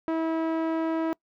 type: tone with low-pass filter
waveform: sawtooth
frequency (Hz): 324.2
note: E4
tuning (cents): -29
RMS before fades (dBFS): -27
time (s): 0.08-1.13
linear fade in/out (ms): 0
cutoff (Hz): 1300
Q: 0.68
effects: noise-tail reverb RT60 0.1 s tail -25 dB re dry